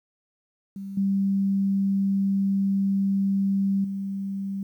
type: tone with level steps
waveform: sine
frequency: 196 Hz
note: G3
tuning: in tune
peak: -32 / -20 / -27 dBFS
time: 0.76-4.63 s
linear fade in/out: 2 ms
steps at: 0.97 / 3.84 s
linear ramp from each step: 5 ms
effects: 10-bit